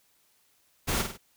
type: noise with echo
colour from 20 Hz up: pink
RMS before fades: -28 dBFS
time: 0.87-1.03 s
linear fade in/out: 20 ms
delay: 49 ms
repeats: 3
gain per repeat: -6 dB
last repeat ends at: 1.177 s
effects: white hiss -67 dBFS RMS until 1.36 s